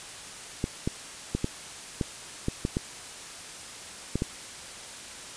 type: clicks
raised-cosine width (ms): 3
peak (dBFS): -13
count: 10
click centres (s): 0.641 / 0.875 / 1.35 / 1.444 / 2.012 / 2.484 / 2.651 / 2.769 / 4.156 / 4.221
effects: white hiss -42 dBFS RMS until 5.36 s + resampled to 22050 Hz